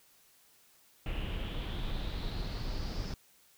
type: noise with low-pass filter sweep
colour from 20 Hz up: brown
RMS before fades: -36 dBFS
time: 1.06-3.14 s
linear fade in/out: 2 ms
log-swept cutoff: 2800 to 5300 Hz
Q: 5.7
effects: white hiss -64 dBFS RMS until 3.57 s

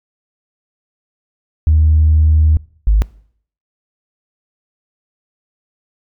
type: tone pair in turn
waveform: sine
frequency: 77.78 / 51.87 Hz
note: D#2 / G#1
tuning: 0 / -1 cents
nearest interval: perfect fifth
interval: 701 cents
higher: first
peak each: -6 dBFS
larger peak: neither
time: 1.67-2.57 / 2.87-3.02 s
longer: first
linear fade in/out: 0 ms
effects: noise-tail reverb RT60 0.6 s tail -23 dB re dry + tanh soft clip ceiling -3 dBFS

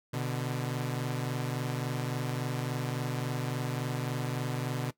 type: tone pair together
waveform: sawtooth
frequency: 124.5 / 148.06 Hz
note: B2 / D3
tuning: +14 / +14 cents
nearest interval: minor third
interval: 300 cents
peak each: -29 / -31 dBFS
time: 0.13-4.91 s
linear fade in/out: 10 ms
effects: noise-tail reverb RT60 0.1 s tail -18 dB re dry

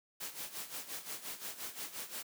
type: noise with tremolo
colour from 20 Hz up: white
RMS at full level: -41 dBFS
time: 0.2-2.23 s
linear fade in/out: 10 ms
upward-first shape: sine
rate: 5.7 Hz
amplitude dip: 75%
effects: high-pass 150 Hz 12 dB/octave

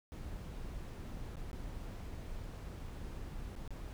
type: noise with dropouts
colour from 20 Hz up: brown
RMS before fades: -44 dBFS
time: 0.12-3.93 s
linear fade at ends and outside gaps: 0 ms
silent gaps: 1.357-1.368 / 1.514-1.531 / 3.553-3.562 / 3.677-3.706 s
effects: none

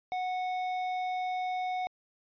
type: tone with tanh clipping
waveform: triangle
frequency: 736 Hz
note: F#5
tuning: 9 cents flat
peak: -32 dBFS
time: 0.12-1.87 s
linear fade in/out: 0 ms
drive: 15 dB
effects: resampled to 11025 Hz

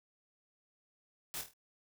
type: noise with echo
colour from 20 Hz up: white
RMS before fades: -41 dBFS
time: 1.34-1.41 s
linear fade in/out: 0 ms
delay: 25 ms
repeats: 5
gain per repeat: -6 dB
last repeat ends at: 1.535 s
effects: none

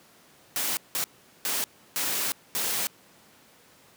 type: noise bursts at uneven times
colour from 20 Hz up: white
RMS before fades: -28 dBFS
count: 5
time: 0.56-0.77 / 0.95-1.04 / 1.45-1.64 / 1.96-2.32 / 2.55-2.87 s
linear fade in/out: 0 ms
effects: pink hiss -56 dBFS RMS until 3.96 s + high-pass 150 Hz 12 dB/octave

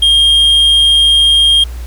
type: tone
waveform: triangle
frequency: 3223 Hz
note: G7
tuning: 47 cents sharp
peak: -4 dBFS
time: 0.02-1.64 s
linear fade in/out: 5 ms
effects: added 60 Hz sine -21 dBFS peak until 1.86 s + pink hiss -38 dBFS RMS until 1.86 s

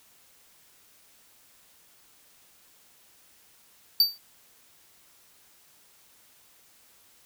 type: tone with exponential decay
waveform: square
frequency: 4620 Hz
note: D8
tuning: 29 cents flat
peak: -14 dBFS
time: 4-4.18 s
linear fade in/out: 2 ms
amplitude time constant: 39 ms
effects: white hiss -59 dBFS RMS until 7.25 s

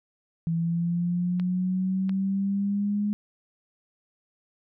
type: linear sweep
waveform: sine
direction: up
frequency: 164.81 to 208 Hz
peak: -23 dBFS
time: 0.47-3.13 s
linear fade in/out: 0 ms
type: clicks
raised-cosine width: 0.3 ms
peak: -25 dBFS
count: 2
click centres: 1.398 / 2.094 s
effects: none

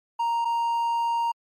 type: tone pair in turn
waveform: triangle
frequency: 932.3 / 932.3 Hz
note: A#5 / A#5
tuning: 0 / 0 cents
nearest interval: unison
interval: 0 cents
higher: neither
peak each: -20 / -20 dBFS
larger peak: neither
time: 0.19-0.45 / 0.45-1.32 s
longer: second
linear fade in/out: 10 ms
effects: MP3 64 kbps

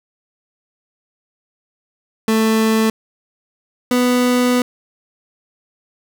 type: tone pair in turn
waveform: 30% pulse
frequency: 221.1 / 247.7 Hz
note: A3 / B3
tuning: +9 / +5 cents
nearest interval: major second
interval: 196 cents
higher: second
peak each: -10 dBFS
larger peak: neither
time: 2.28-2.9 / 3.91-4.62 s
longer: second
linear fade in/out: 2 ms
effects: none

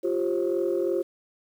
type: chord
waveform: sine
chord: F suspended second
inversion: none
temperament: equal with one note detuned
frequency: 349.2 / 392 / 534.2 Hz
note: F4 / G4 / C5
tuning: 0 / 0 / +36 cents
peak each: -25 / -27 / -28 dBFS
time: 0.03-1.03 s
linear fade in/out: 20 ms
effects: tanh soft clip ceiling -16 dBFS + 9-bit

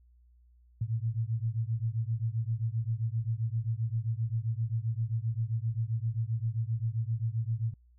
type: beating tone pair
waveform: sine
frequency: 110 / 117.6 Hz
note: A2 / A#2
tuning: 0 / +16 cents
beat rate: 7.6 Hz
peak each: -31 / -32 dBFS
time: 0.81-7.74 s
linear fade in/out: 5 ms
effects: added 60 Hz sine -58 dBFS peak until 7.98 s

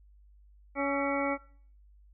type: harmonic tone with a mistuned harmonic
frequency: 280 Hz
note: C#4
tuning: 18 cents sharp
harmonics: 1 / 2 / 3 / 4 / 5 / 7 / 8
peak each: -32 / -32 / -36 / -40 / -37 / -40 / -36 dBFS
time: 0.75-1.38 s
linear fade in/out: 50 ms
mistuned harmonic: 5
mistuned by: -56 cents
effects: noise-tail reverb RT60 0.5 s tail -18 dB re dry + added 50 Hz sine -55 dBFS peak until 2.13 s

